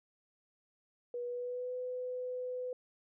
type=tone with pitch glide; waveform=sine; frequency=484.8 to 501.9 Hz; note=B4 to B4; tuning=-32 to +28 cents; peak=-36 dBFS; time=1.14-2.73 s; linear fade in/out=2 ms; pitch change=+60 cents; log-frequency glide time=1.24-1.74 s; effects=none